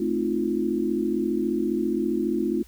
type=chord; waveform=sine; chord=F dominant seventh; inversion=first; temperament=just; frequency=218.3 / 261.9 / 314.3 / 349.2 Hz; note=A3 / C4 / Eb4 / F4; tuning=-13 / +2 / +18 / 0 cents; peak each=-28 / -29 / -28 / -26 dBFS; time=0-2.63 s; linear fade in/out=5 ms; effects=added 60 Hz sine -49 dBFS peak until 2.67 s + white hiss -56 dBFS RMS until 2.67 s